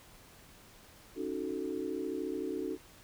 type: chord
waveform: sine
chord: D# half-diminished seventh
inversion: third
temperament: equal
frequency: 277.2 / 311.1 / 370 / 440 Hz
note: C#4 / D#4 / F#4 / A4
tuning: 0 / 0 / 0 / 0 cents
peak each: -40 / -39 / -38 / -40 dBFS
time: 1.15-2.78 s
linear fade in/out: 50 ms
effects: pink hiss -57 dBFS RMS until 3.03 s